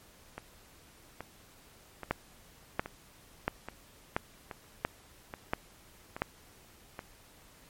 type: two click trains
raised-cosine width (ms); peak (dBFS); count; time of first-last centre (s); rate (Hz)
0.5; -13 / -24; 7 / 9; 2.11-6.22 / 0.38-6.992; 1.46 / 1.21
effects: pink hiss -58 dBFS RMS until 7.69 s + MP3 64 kbps